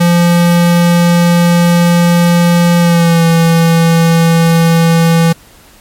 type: tone with pitch glide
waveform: square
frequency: 172.7 to 166.05 Hz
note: F3 to E3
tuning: -19 to +13 cents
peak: -6 dBFS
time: 0-5.33 s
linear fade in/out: 10 ms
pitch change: -68 cents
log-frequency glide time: 2.79-3.25 s
effects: pink hiss -41 dBFS RMS until 5.8 s + MP3 64 kbps